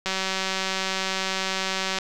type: click train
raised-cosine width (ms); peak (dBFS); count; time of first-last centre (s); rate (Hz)
0.2; -9; 367; 0.06-1.986; 190
effects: none